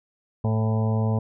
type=harmonic tone with a mistuned harmonic; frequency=110 Hz; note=A2; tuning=in tune; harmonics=1 / 2 / 4 / 5 / 6 / 7 / 8 / 9; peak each=-21 / -27 / -33 / -35 / -37 / -38 / -39 / -40 dBFS; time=0.44-1.19 s; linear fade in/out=5 ms; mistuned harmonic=7; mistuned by=+22 cents; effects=none